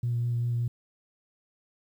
sine tone with vibrato, 119.4 Hz, A#2, 42 cents sharp, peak -24 dBFS, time 0.03-0.68 s, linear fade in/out 5 ms, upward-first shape sine, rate 5.1 Hz, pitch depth 14 cents each way, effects tanh soft clip ceiling -21 dBFS + 10-bit

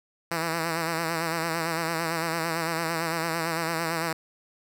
5% pulse tone with vibrato, 164.81 Hz, E3, in tune, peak -15 dBFS, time 0.31-4.13 s, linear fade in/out 5 ms, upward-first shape sine, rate 8.9 Hz, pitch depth 54 cents each way, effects none

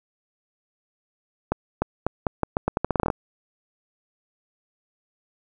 accelerating click train, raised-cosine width 1 ms, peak -7 dBFS, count 16, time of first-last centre 1.52-3.102 s, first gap 300 ms, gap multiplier 0.82, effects none

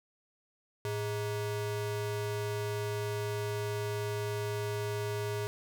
square ring-modulated tone, 261.6 Hz, C4, in tune, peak -30 dBFS, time 0.85-5.47 s, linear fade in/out 0 ms, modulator 152 Hz, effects none

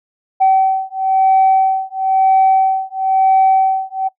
sine beating tone pair, 765 / 766 Hz, G5 / G5, -42 / -40 cents, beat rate 1 Hz, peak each -12 dBFS, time 0.4-4.09 s, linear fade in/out 20 ms, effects noise-tail reverb RT60 0.1 s tail -20 dB re dry + tanh soft clip ceiling -4 dBFS

